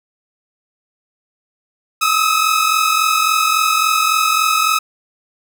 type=tone pair together; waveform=sawtooth; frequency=1256.4 / 1300 Hz; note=D#6 / E6; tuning=+16 / -24 cents; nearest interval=minor second; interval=60 cents; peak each=-12 dBFS; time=2.01-4.79 s; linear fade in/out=10 ms; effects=none